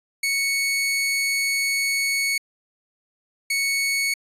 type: tone pair in turn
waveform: sawtooth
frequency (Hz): 2217 / 2217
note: C#7 / C#7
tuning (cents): 0 / 0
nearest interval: unison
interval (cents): 0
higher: neither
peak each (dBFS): -17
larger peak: neither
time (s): 0.23-2.38 / 3.5-4.14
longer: first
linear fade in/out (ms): 5
effects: resampled to 32000 Hz